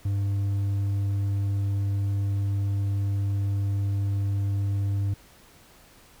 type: tone with hard clipping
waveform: sine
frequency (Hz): 99.6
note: G2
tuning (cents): +28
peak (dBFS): -24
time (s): 0.05-5.14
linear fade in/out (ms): 5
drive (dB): 3
effects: pink hiss -54 dBFS RMS until 6.2 s